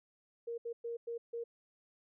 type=tone bursts at uneven times; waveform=sine; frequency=467.6 Hz; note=A#4; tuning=5 cents sharp; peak=-37 dBFS; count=5; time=0.47-0.58 / 0.65-0.73 / 0.84-0.97 / 1.07-1.18 / 1.33-1.44 s; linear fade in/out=10 ms; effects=none